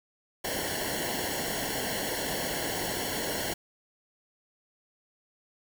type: noise with comb filter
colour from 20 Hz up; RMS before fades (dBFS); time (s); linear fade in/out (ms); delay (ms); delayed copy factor
pink; -32; 0.44-3.54; 10; 0.81; -0.85
effects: none